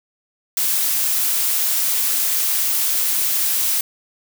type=noise; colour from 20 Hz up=blue; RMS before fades=-19 dBFS; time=0.57-3.81 s; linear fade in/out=2 ms; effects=none